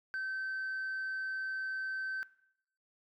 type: tone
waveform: sine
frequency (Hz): 1543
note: G6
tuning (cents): -28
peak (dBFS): -32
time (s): 0.14-2.23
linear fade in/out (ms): 0
effects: noise-tail reverb RT60 0.7 s tail -21 dB re dry + tanh soft clip ceiling -33 dBFS